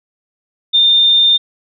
sine tone, 3615 Hz, A7, 46 cents sharp, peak -7 dBFS, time 0.73-1.38 s, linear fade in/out 20 ms, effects none

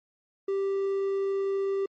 triangle tone, 392 Hz, G4, in tune, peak -23 dBFS, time 0.48-1.86 s, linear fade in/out 5 ms, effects MP3 32 kbps

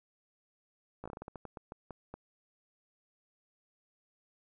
slowing click train, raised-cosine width 1 ms, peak -29 dBFS, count 14, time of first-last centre 1.04-2.14 s, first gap 16 ms, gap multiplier 1.25, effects none

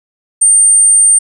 sine tone, 8800 Hz, C#9, 14 cents flat, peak -4 dBFS, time 0.41-1.19 s, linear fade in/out 10 ms, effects none

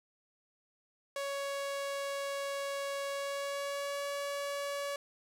sawtooth tone with pitch glide, 558 to 566.4 Hz, C#5 to C#5, +11 to +37 cents, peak -31 dBFS, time 1.16-4.96 s, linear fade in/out 2 ms, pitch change +26 cents, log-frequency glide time 3.09-4.05 s, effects low-pass 12000 Hz 12 dB/octave + 11-bit

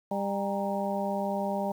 harmonic tone with a mistuned harmonic, 199 Hz, G3, 26 cents sharp, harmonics 1 / 2 / 3 / 4 / 5, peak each -32 / -38 / -32 / -34 / -37 dBFS, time 0.11-1.72 s, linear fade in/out 5 ms, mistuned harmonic 5, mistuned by -110 cents, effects 9-bit

